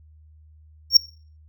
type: tone with exponential growth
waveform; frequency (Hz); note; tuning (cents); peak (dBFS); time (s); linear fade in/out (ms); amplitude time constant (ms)
triangle; 5520; F8; -21; -3; 0.9-0.97; 5; 15
effects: noise-tail reverb RT60 0.4 s tail -20 dB re dry + added 77 Hz sine -48 dBFS peak until 1.48 s